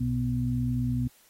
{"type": "harmonic tone", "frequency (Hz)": 61.74, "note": "B1", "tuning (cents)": 0, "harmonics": [1, 2, 4], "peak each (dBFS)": [-35, -27, -29], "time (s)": [0, 1.08], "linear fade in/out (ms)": 10, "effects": ["white hiss -60 dBFS RMS until 1.29 s", "AAC 48 kbps"]}